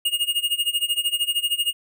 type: tone with tremolo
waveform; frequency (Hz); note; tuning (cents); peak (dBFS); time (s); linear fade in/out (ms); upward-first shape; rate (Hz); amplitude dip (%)
square; 2852; F7; +36; -18; 0.05-1.73; 5; sine; 13; 90
effects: none